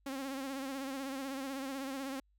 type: tone with vibrato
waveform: sawtooth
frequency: 270 Hz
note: C#4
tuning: 45 cents flat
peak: -34 dBFS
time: 0.06-2.2 s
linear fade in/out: 5 ms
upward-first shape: sine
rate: 16 Hz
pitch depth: 57 cents each way
effects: added 50 Hz sine -68 dBFS peak until 2.38 s